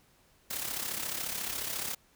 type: noise with amplitude modulation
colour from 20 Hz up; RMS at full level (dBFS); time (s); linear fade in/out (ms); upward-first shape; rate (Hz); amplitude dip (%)
white; -33; 0.5-1.95; 10; sine; 34.2; 60
effects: pink hiss -65 dBFS RMS until 2.15 s